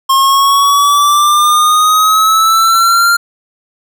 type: exponential sweep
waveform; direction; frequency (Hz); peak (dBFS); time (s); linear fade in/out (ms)
square; up; 1070 to 1396.9; -7; 0.09-3.17; 10
effects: none